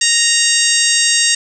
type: harmonic tone with a mistuned harmonic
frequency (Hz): 932.3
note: A#5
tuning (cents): 0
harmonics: 2 / 3 / 4 / 5 / 6 / 7 / 8 / 9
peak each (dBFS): -19 / -19 / -19 / -19 / -19 / -19 / -19 / -19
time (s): 0.01-1.35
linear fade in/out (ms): 5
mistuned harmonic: 9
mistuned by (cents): -30
effects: none